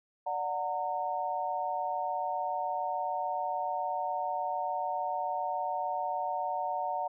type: chord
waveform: sine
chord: D augmented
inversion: none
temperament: just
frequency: 587.3 / 734.2 / 917.7 Hz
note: D5 / F#5 / A#5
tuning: 0 / -14 / -27 cents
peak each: -38 / -33 / -34 dBFS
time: 0.26-7.08 s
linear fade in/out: 10 ms
effects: none